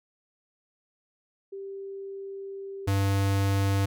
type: tone pair in turn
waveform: sine / square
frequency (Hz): 392 / 98.43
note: G4 / G2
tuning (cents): 0 / +8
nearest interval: 2 octaves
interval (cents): 2392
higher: first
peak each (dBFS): -35 / -23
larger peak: second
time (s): 1.52-2.87 / 2.87-3.86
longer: first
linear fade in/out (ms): 10
effects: none